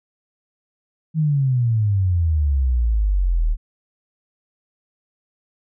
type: exponential sweep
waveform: sine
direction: down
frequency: 161.7 to 37.2 Hz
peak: -15 dBFS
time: 1.14-3.57 s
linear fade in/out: 50 ms
effects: none